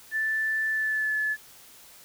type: tone with pitch glide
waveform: sine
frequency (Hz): 1760 to 1723.8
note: A6 to A6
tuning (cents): 0 to -36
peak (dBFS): -24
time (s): 0.11-1.37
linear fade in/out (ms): 50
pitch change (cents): -36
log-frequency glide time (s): 0.69-1.16
effects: white hiss -51 dBFS RMS until 2.04 s